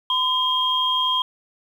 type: tone pair together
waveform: sine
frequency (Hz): 1017 / 3226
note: C6 / G7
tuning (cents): -50 / +49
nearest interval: octave + minor sixth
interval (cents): 1999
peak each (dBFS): -22 / -20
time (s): 0.1-1.22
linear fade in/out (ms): 2
effects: 8-bit